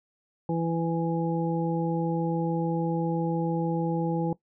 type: harmonic tone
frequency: 166.1 Hz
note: E3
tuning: 13 cents sharp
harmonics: 1 / 2 / 3 / 5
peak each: -27 / -30 / -32 / -34 dBFS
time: 0.49-4.33 s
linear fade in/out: 2 ms
effects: noise-tail reverb RT60 0.1 s tail -18 dB re dry